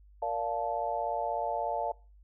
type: chord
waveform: sine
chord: Bb major seventh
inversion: none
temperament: just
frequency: 466.2 / 582.7 / 699.2 / 874.1 Hz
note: Bb4 / D5 / F5 / A5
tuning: 0 / -14 / +2 / -12 cents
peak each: -39 / -35 / -33 / -34 dBFS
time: 0.22-1.92 s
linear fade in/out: 5 ms
effects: noise-tail reverb RT60 0.4 s tail -25 dB re dry + added 50 Hz sine -54 dBFS peak until 2.23 s